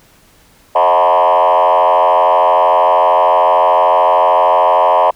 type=tone with frequency modulation; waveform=sine; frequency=802 Hz; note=G5; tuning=39 cents sharp; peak=-5 dBFS; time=0.75-5.11 s; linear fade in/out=10 ms; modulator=86.8 Hz; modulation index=2.9; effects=tanh soft clip ceiling -5 dBFS + pink hiss -48 dBFS RMS until 5.15 s